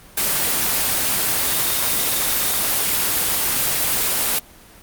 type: tone in noise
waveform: sine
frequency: 3665 Hz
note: A#7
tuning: 30 cents flat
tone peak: -30 dBFS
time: 1.47-2.59 s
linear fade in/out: 5 ms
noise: white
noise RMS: -19 dBFS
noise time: 0.17-4.39 s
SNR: -14 dB
effects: pink hiss -45 dBFS RMS until 4.82 s + Opus 24 kbps